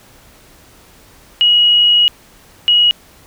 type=tone bursts at uneven times; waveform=sine; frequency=2902 Hz; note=F#7; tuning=34 cents flat; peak=-7 dBFS; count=2; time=1.41-2.08 / 2.68-2.91 s; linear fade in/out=0 ms; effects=pink hiss -45 dBFS RMS until 3.26 s